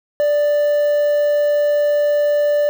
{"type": "tone with quantisation", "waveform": "triangle", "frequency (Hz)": 587.3, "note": "D5", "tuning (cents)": 0, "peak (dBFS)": -11, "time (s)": [0.2, 2.69], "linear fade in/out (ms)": 0, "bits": 6, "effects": []}